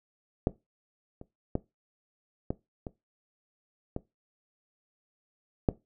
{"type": "clicks", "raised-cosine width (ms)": 2, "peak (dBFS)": [-10, -30, -14, -16, -23, -19, -9], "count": 7, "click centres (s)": [0.471, 1.214, 1.554, 2.505, 2.868, 3.964, 5.688], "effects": ["noise-tail reverb RT60 0.2 s tail -18 dB re dry"]}